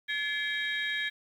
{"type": "tone cluster", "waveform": "sine", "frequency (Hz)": [1710, 2088, 2309, 3220, 3791], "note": ["A6", "C7", "D7", "G7", "A#7"], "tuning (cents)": [-50, -4, -30, 46, 28], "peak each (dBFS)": [-31, -39, -37, -37, -37], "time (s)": [0.08, 1.1], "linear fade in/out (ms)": 20, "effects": ["tanh soft clip ceiling -21 dBFS", "10-bit"]}